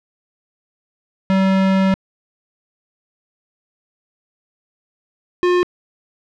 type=tone pair in turn; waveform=square; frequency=191.4 / 357.2 Hz; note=G3 / F4; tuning=-41 / +39 cents; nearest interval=major seventh; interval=1080 cents; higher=second; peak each=-13 dBFS; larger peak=neither; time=1.3-1.94 / 5.43-5.63 s; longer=first; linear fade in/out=0 ms; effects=low-pass 3000 Hz 12 dB/octave